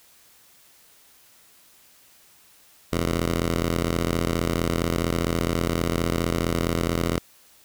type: ring-modulated tone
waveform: 10% pulse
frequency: 84.3 Hz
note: E2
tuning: 39 cents sharp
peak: -11 dBFS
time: 2.92-7.19 s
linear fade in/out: 10 ms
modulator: 24.6 Hz
effects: white hiss -55 dBFS RMS until 7.64 s